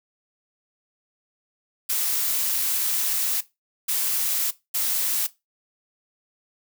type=noise bursts at uneven times; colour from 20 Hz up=blue; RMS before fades=-24 dBFS; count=3; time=1.89-3.41 / 3.88-4.51 / 4.74-5.27 s; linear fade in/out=10 ms; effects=noise-tail reverb RT60 0.2 s tail -17 dB re dry